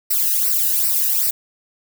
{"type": "noise with flanger", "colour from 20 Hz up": "violet", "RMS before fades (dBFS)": -18, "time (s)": [0.1, 1.31], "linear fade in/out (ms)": 10, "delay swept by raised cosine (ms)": [0.29, 0.92], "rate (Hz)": 2.6, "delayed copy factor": -0.95, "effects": []}